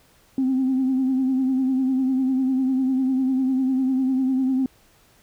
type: tone with vibrato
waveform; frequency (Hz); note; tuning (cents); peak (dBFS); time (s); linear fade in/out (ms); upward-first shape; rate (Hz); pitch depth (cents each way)
sine; 261.6; C4; 0; -17; 0.38-4.66; 2; triangle; 10; 55
effects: tanh soft clip ceiling -14 dBFS + pink hiss -57 dBFS RMS until 5.22 s